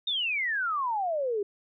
sine exponential sweep, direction down, 3729 to 392 Hz, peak -26 dBFS, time 0.07-1.43 s, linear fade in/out 5 ms, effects none

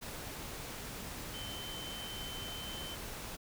sine tone in noise, 3073 Hz, G7, 35 cents flat, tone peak -44 dBFS, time 1.33-2.96 s, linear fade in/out 20 ms, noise pink, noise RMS -44 dBFS, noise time 0.01-3.37 s, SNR -3 dB, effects none

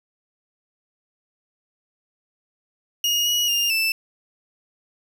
30% pulse tone with pitch steps, 2866 / 2908 / 2810 / 2647 Hz, F7 / F#7 / F7 / E7, +44 / -31 / +10 / +7 cents, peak -16 dBFS, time 3.04-3.92 s, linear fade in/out 2 ms, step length 220 ms, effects none

